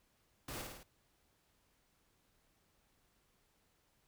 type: noise with echo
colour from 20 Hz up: pink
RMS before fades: -45 dBFS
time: 0.48-0.62 s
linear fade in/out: 5 ms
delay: 53 ms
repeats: 4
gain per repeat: -3 dB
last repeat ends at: 0.832 s
effects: pink hiss -75 dBFS RMS until 4.07 s